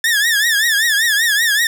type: tone with vibrato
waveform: sawtooth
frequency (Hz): 1760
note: A6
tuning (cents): 0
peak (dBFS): -9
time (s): 0.04-1.67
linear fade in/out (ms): 2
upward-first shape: triangle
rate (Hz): 5.2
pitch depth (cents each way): 160
effects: none